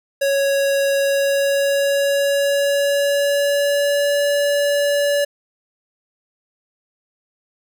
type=tone with pitch glide; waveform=square; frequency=554.4 to 573.6 Hz; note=C#5 to D5; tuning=0 to -41 cents; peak=-16 dBFS; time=0.21-5.25 s; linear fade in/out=10 ms; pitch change=+59 cents; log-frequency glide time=0.97-4.23 s; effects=none